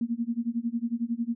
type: tone with tremolo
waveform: sine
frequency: 234.1 Hz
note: A#3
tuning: 8 cents sharp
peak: -23 dBFS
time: 0.01-1.35 s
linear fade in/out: 2 ms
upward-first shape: sine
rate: 11 Hz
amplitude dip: 95%
effects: none